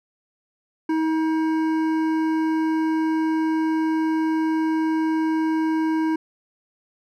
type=tone with hard clipping; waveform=sine; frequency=318.3 Hz; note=D#4; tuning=39 cents sharp; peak=-21 dBFS; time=0.89-6.16 s; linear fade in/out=5 ms; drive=11 dB; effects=none